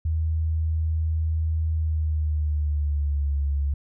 sine tone with pitch glide, 79.7 to 70.6 Hz, D#2 to C#2, +42 to +32 cents, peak -21 dBFS, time 0.05-3.74 s, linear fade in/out 5 ms, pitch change -210 cents, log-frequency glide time 1.74-3.35 s, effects none

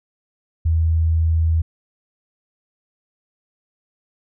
sine tone, 81.2 Hz, E2, 26 cents flat, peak -14 dBFS, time 0.65-1.62 s, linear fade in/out 10 ms, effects none

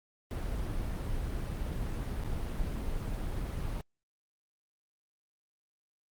brown noise with dropouts, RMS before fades -34 dBFS, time 0.31-3.81 s, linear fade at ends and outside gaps 0 ms, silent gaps 2.236-2.246 s, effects Opus 32 kbps

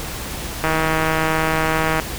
click train, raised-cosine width 0.5 ms, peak -4 dBFS, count 217, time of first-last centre 0.64-1.998 s, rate 159 Hz, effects added 60 Hz sine -34 dBFS peak until 2.18 s + pink hiss -29 dBFS RMS until 2.18 s

